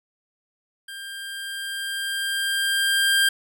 25% pulse tone with level ramp, 1593 Hz, G6, 27 cents sharp, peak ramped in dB -31 to -12 dBFS, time 0.88-3.29 s, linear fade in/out 5 ms, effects none

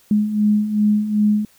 sine beating tone pair, 208.1 / 210.7 Hz, G#3 / G#3, +4 / +25 cents, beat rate 2.6 Hz, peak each -21 / -15 dBFS, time 0.11-1.45 s, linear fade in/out 2 ms, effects white hiss -54 dBFS RMS until 1.58 s

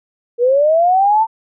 sine linear sweep, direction up, 466.2 to 908 Hz, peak -9 dBFS, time 0.38-1.27 s, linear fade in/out 50 ms, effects none

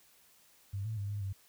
sine tone with pitch steps, 99.1 / 110.7 / 100.8 / 102.7 / 97.3 Hz, G2 / A2 / G2 / G#2 / G2, +19 / +11 / +49 / -19 / -12 cents, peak -34 dBFS, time 0.73-1.33 s, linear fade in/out 10 ms, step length 120 ms, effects white hiss -64 dBFS RMS until 1.48 s

